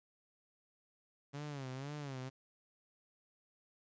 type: tone with vibrato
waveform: sawtooth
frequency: 138.59 Hz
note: C#3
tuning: in tune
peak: -38 dBFS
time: 1.33-2.3 s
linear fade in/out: 20 ms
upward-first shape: sine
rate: 2 Hz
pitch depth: 130 cents each way
effects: resampled to 16000 Hz + 12-bit